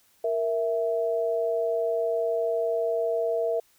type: tone pair together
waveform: sine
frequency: 466 / 659 Hz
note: A#4 / E5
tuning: -1 / -1 cents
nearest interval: tritone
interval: 600 cents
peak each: -26 dBFS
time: 0.24-3.6 s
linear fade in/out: 5 ms
effects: white hiss -63 dBFS RMS until 3.78 s